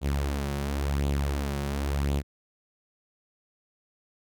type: tone with flanger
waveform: sawtooth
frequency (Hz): 70.5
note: C#2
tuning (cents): +30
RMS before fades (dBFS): -28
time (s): 0.01-2.23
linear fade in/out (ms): 50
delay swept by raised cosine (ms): 0.27 to 5.47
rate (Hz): 0.94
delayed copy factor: +0.55
effects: none